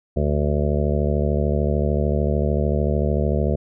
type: harmonic tone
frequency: 73.42 Hz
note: D2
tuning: in tune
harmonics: 1 / 2 / 3 / 5 / 6 / 7 / 8 / 9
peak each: -21 / -24 / -26 / -28 / -29 / -29 / -30 / -31 dBFS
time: 0.16-3.56 s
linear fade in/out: 10 ms
effects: none